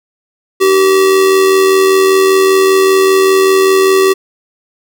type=tone with amplitude modulation; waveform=square; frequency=383.7 Hz; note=G4; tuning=37 cents flat; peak=-5 dBFS; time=0.6-4.14 s; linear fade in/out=20 ms; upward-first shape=sine; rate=85.1 Hz; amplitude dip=40%; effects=none